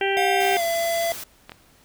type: harmonic tone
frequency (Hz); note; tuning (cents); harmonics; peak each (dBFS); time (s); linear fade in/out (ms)
392; G4; 0; 1 / 2 / 4 / 5 / 6 / 7 / 8; -23 / -26 / -29 / -30 / -31 / -31 / -32; 0.01-0.57; 2
type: tone with pitch glide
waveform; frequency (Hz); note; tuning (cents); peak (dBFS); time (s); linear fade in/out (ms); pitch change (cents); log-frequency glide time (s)
square; 718 to 673.8; F5 to E5; +48 to +38; -22; 0.17-1.12; 0; -110; 0.55-0.62
type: noise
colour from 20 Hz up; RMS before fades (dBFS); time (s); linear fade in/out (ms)
white; -35; 0.4-1.24; 5
type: clicks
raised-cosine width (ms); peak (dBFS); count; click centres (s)
0.3; -21; 2; 1.495 / 1.519
effects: pink hiss -56 dBFS RMS until 1.84 s